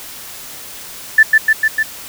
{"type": "tone with echo", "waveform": "sine", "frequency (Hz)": 1760, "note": "A6", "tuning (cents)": 0, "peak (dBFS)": -3, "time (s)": [1.18, 1.23], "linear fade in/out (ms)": 5, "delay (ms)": 150, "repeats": 4, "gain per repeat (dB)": -2, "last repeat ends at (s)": 1.83, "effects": ["white hiss -32 dBFS RMS until 2.08 s"]}